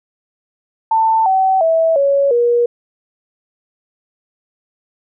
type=tone with pitch steps; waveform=sine; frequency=891 / 762.3 / 652.3 / 558.1 / 477.5 Hz; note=A5 / G5 / E5 / C#5 / A#4; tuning=+22 / -49 / -18 / +12 / +42 cents; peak=-10 dBFS; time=0.91-2.66 s; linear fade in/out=5 ms; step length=350 ms; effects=none